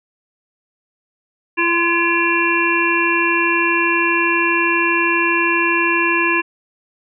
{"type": "harmonic tone with a mistuned harmonic", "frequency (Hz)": 340, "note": "F4", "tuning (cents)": -46, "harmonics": [1, 3, 5, 7, 8], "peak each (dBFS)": [-20, -20, -20, -20, -20], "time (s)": [1.57, 6.42], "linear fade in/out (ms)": 20, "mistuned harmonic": 3, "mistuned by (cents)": 21, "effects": []}